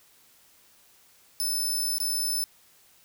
15% pulse tone with dropouts, 5274 Hz, E8, in tune, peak -20 dBFS, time 1.4-2.44 s, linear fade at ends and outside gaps 0 ms, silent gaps 1.982-2.002 s, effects white hiss -59 dBFS RMS until 3.04 s

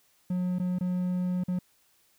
triangle tone with dropouts, 180.8 Hz, F#3, 40 cents flat, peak -24 dBFS, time 0.3-1.59 s, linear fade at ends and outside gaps 5 ms, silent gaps 0.587-0.597 / 0.787-0.808 / 1.438-1.482 s, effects white hiss -66 dBFS RMS until 2.18 s

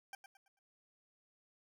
20% pulse tone with echo, 784 Hz, G5, in tune, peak -40 dBFS, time 0.13-0.15 s, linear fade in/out 2 ms, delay 110 ms, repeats 4, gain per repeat -9 dB, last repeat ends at 0.59 s, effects none

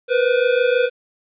square tone pair together, 481.4 / 507.6 Hz, B4 / B4, -44 / +47 cents, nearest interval minor second, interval 91 cents, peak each -18 dBFS, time 0.08-0.9 s, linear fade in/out 50 ms, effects resampled to 8000 Hz + 9-bit

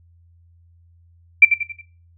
sine tone with echo, 2349 Hz, D7, in tune, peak -3 dBFS, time 1.42-1.45 s, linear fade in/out 5 ms, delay 91 ms, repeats 4, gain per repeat -8 dB, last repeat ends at 1.814 s, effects noise-tail reverb RT60 0.4 s tail -19 dB re dry + added 85 Hz sine -50 dBFS peak until 2.17 s

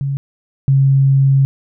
sine tone pair in turn, 138.59 / 136.21 Hz, C#3 / C#3, 0 / -30 cents, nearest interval unison, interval 30 cents, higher first, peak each -16 / -8 dBFS, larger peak second, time 0.01-0.17 / 0.68-1.45 s, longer second, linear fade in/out 0 ms, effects none

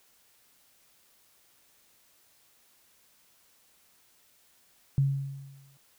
sine tone with exponential decay, 137.7 Hz, C#3, 11 cents flat, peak -19 dBFS, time 4.98-5.77 s, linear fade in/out 0 ms, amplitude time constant 170 ms, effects white hiss -64 dBFS RMS until 5.98 s

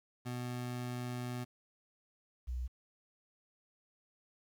25% pulse / sine tone pair in turn, 123.47 / 62.07 Hz, B2 / B1, 0 / +9 cents, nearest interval octave, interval 1191 cents, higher first, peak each -34 / -35 dBFS, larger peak first, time 0.25-1.45 / 2.47-2.68 s, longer first, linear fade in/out 20 ms, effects 11-bit

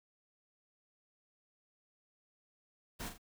pink noise with echo, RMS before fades -42 dBFS, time 2.99-3.1 s, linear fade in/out 20 ms, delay 41 ms, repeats 2, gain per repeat -7 dB, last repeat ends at 3.182 s, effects none

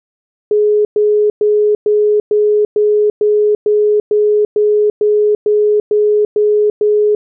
sine tone bursts, 420 Hz, G#4, 19 cents sharp, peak -8 dBFS, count 15, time 0.51-7.15 s, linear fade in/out 2 ms, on 340 ms, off 110 ms, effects none

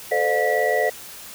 sine tone cluster, 440.3 / 517 / 604 / 711 / 1949 Hz, A4 / C5 / D5 / F5 / B6, +1 / -21 / +48 / +31 / -23 cents, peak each -24 dBFS, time 0.11-0.9 s, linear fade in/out 10 ms, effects white hiss -39 dBFS RMS until 1.34 s

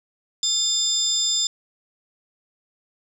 sine tone cluster, 3576 / 5010 / 7270 Hz, A7 / D#8 / A#8, +27 / +11 / -44 cents, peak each -23 dBFS, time 0.43-1.47 s, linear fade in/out 2 ms, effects tanh soft clip ceiling -11 dBFS

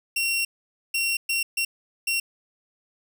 sawtooth tone bursts at uneven times, 2736 Hz, F7, 36 cents flat, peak -19 dBFS, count 5, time 0.16-0.45 / 0.94-1.17 / 1.29-1.43 / 1.57-1.65 / 2.07-2.2 s, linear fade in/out 5 ms, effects none

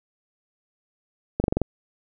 slowing click train, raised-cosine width 2 ms, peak -8 dBFS, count 6, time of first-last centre 1.4-1.617 s, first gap 40 ms, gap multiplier 1.04, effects none

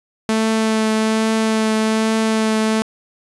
sawtooth tone with vibrato, 220 Hz, A3, in tune, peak -11 dBFS, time 0.29-2.82 s, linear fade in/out 0 ms, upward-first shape triangle, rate 1.2 Hz, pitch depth 14 cents each way, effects resampled to 24000 Hz + 8-bit

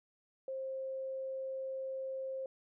sine tone, 530 Hz, C5, 22 cents sharp, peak -37 dBFS, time 0.48-2.46 s, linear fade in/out 2 ms, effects none

